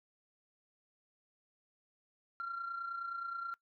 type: tone with amplitude modulation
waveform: sine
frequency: 1374 Hz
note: F6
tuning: 29 cents flat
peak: -34 dBFS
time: 2.4-3.54 s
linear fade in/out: 0 ms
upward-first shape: sine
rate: 29.5 Hz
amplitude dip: 55%
effects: noise-tail reverb RT60 0.1 s tail -22 dB re dry + tanh soft clip ceiling -33 dBFS